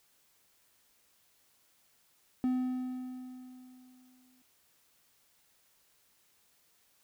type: tone with exponential decay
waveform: triangle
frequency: 254 Hz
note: B3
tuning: 49 cents sharp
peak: -24 dBFS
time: 2.44-4.42 s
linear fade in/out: 1 ms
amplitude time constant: 430 ms
effects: white hiss -69 dBFS RMS until 7.03 s